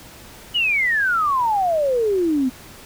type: exponential sweep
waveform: sine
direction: down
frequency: 2996 to 246.9 Hz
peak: -16 dBFS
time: 0.54-2.5 s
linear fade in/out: 20 ms
effects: pink hiss -42 dBFS RMS until 2.85 s